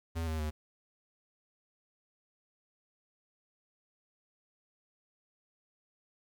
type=tone with pitch steps; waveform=square; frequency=82.41 / 79.37 / 76.45 Hz; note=E2 / D#2 / D#2; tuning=0 / +35 / -30 cents; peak=-33 dBFS; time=0.15-0.51 s; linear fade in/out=20 ms; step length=120 ms; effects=11-bit